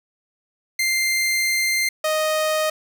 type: tone pair in turn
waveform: sawtooth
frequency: 2093 / 622.3 Hz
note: C7 / D#5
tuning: 0 / 0 cents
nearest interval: octave + major sixth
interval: 2100 cents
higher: first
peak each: -15 dBFS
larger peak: neither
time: 0.79-1.89 / 2.04-2.7 s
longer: first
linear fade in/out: 5 ms
effects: none